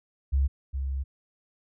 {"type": "tone pair in turn", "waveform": "sine", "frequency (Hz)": [68.2, 67.46], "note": ["C#2", "C#2"], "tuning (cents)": [-28, -46], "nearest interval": "unison", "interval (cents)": 18, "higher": "first", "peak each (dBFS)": [-20, -27], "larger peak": "first", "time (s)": [[0.32, 0.48], [0.73, 1.04]], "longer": "second", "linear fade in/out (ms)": 20, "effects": []}